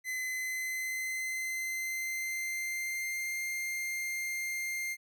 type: tone with pitch glide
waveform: 45% pulse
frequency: 2034 to 2108 Hz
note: C7 to C7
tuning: -50 to +12 cents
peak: -33 dBFS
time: 0.04-4.97 s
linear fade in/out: 50 ms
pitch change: +62 cents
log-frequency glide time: 0.24-3.41 s
effects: none